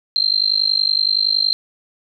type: tone with amplitude modulation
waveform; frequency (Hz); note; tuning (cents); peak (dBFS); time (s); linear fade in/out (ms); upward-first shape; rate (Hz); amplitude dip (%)
sine; 4150; C8; -15; -10; 0.16-1.53; 0; sine; 50.7; 100
effects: none